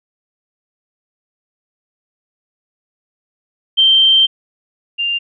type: tone pair in turn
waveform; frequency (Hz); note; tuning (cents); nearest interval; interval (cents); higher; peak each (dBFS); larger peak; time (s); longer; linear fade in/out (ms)
sine; 3136 / 2794; G7 / F7; 0 / 0; major second; 200; first; -7 / -15; first; 3.77-4.27 / 4.98-5.19; first; 20
effects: none